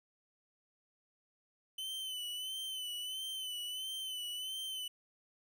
45% pulse tone with vibrato, 3034 Hz, F#7, 43 cents sharp, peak -39 dBFS, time 1.78-4.88 s, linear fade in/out 5 ms, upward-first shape sine, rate 1.5 Hz, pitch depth 54 cents each way, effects none

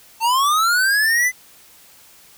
square linear sweep, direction up, 880 to 2039 Hz, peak -15 dBFS, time 0.2-1.32 s, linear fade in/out 50 ms, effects white hiss -48 dBFS RMS until 2.37 s

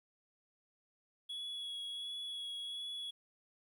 triangle tone with vibrato, 3360 Hz, G#7, 19 cents sharp, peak -39 dBFS, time 1.29-3.11 s, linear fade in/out 10 ms, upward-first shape sine, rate 1.4 Hz, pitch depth 15 cents each way, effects 12-bit

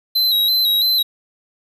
square tone with vibrato, 3951 Hz, B7, in tune, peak -14 dBFS, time 0.15-1.03 s, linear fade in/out 10 ms, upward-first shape square, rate 3 Hz, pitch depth 49 cents each way, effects 8-bit

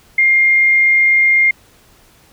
sine tone, 2118 Hz, C7, 21 cents sharp, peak -8 dBFS, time 0.18-1.51 s, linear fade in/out 5 ms, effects pink hiss -49 dBFS RMS until 2.32 s

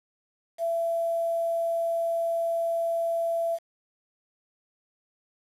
sine tone with quantisation, 670 Hz, E5, 28 cents sharp, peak -24 dBFS, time 0.58-3.59 s, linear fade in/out 50 ms, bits 8, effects resampled to 32000 Hz

